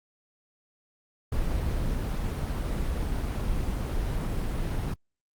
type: noise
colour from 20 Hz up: brown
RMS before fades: -28 dBFS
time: 1.32-4.94 s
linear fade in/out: 5 ms
effects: Opus 24 kbps